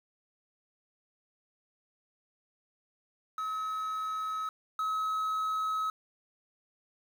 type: tone pair in turn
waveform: triangle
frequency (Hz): 1282 / 1282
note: E6 / E6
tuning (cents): -49 / -49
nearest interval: unison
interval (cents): 0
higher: neither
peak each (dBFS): -30 / -27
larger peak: second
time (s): 3.38-4.49 / 4.79-5.9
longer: neither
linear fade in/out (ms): 2
effects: 9-bit